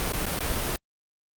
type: noise with dropouts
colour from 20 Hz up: pink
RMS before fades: -28 dBFS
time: 0-0.76 s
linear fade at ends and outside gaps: 0 ms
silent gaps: 0.122-0.135 / 0.255-0.265 / 0.389-0.406 s
effects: Opus 32 kbps